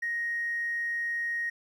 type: tone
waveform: triangle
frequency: 1873 Hz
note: A#6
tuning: 8 cents sharp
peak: -25 dBFS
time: 0.02-1.5 s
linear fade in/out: 10 ms
effects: tanh soft clip ceiling -26 dBFS